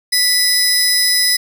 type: tone pair together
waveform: sawtooth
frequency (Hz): 1975.5 / 5045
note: B6 / D#8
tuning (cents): 0 / +23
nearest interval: octave + major third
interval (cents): 1623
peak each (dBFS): -15 / -10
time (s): 0.12-1.37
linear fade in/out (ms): 10
effects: none